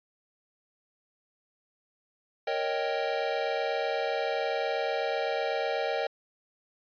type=chord; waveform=square; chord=Eb dominant seventh; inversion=second; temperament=equal; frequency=466.2 / 554.4 / 622.3 / 784 Hz; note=Bb4 / Db5 / Eb5 / G5; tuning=0 / 0 / 0 / 0 cents; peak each=-34 dBFS; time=2.47-6.07 s; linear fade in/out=5 ms; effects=resampled to 11025 Hz